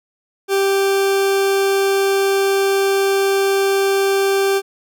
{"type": "tone", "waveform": "40% pulse", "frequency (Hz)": 392, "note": "G4", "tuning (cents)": 0, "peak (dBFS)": -13, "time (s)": [0.48, 4.62], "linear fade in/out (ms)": 50, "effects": []}